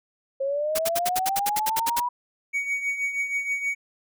sine linear sweep, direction up, 534 to 984 Hz, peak -23 dBFS, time 0.4-2.09 s, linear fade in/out 10 ms
white noise bursts, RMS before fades -26 dBFS, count 13, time 0.75-2.002 s, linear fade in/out 10 ms, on 40 ms, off 61 ms
triangle tone with tremolo, 2246 Hz, C#7, 22 cents sharp, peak -20 dBFS, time 2.53-3.75 s, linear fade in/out 20 ms, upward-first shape triangle, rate 6.3 Hz, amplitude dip 70%
effects none

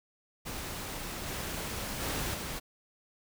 pink noise with level steps, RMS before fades -39 / -37 / -34 / -38 dBFS, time 0.45-2.6 s, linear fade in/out 20 ms, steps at 1.26 / 2 / 2.33 s, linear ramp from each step 20 ms, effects none

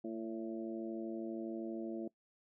harmonic tone with a mistuned harmonic, 112.6 Hz, A2, 40 cents sharp, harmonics 2 / 3 / 4 / 5 / 6, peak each -43 / -41 / -52 / -50 / -50 dBFS, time 0.04-2.08 s, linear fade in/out 5 ms, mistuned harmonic 6, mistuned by -29 cents, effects noise-tail reverb RT60 0.1 s tail -22 dB re dry

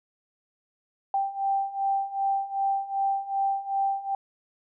sine beating tone pair, 784 / 786.6 Hz, G5 / G5, 0 / +6 cents, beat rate 2.6 Hz, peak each -29 / -26 dBFS, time 1.14-4.15 s, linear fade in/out 2 ms, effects none

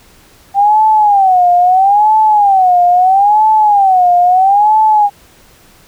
sine tone with vibrato, 784 Hz, G5, in tune, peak -5 dBFS, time 0.54-5.1 s, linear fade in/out 50 ms, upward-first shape sine, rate 0.76 Hz, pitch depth 180 cents each way, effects pink hiss -44 dBFS RMS until 5.87 s

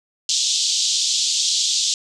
pink band-pass noise, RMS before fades -20 dBFS, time 0.29-1.94 s, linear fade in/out 2 ms, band 3300 to 7600 Hz, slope 48 dB/octave, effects none

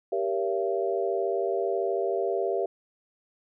sine chord, G diminished seventh, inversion none, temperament just, 392 / 470.4 / 564.5 / 677.4 Hz, G4 / Bb4 / Db5 / Fb5, 0 / +16 / +31 / +47 cents, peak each -28 / -31 / -33 / -30 dBFS, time 0.12-2.66 s, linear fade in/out 5 ms, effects none

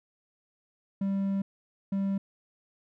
triangle tone bursts at uneven times, 196 Hz, G3, in tune, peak -24 dBFS, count 2, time 1.01-1.42 / 1.92-2.18 s, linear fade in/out 5 ms, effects none

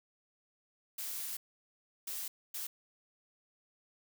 blue noise bursts at uneven times, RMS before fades -40 dBFS, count 3, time 0.98-1.37 / 2.07-2.28 / 2.54-2.67 s, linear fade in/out 5 ms, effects none

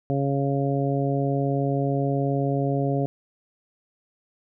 harmonic tone, 138.8 Hz, C#3, 3 cents sharp, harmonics 1 / 2 / 3 / 4 / 5, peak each -24 / -27 / -29 / -30 / -31 dBFS, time 0.1-3.06 s, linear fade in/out 0 ms, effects none

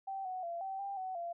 sine tone with pitch steps, 776 / 742 / 683 / 771 / 793 / 750 / 686 Hz, G5 / F#5 / F5 / G5 / G5 / F#5 / F5, -18 / +5 / -39 / -29 / +20 / +23 / -31 cents, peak -37 dBFS, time 0.07-1.33 s, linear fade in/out 10 ms, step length 180 ms, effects none

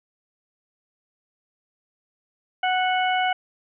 harmonic tone with a mistuned harmonic, 740 Hz, F#5, in tune, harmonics 1 / 2 / 3 / 4, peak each -21 / -27 / -29 / -30 dBFS, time 2.63-3.33 s, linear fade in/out 5 ms, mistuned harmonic 3, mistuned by -17 cents, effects none

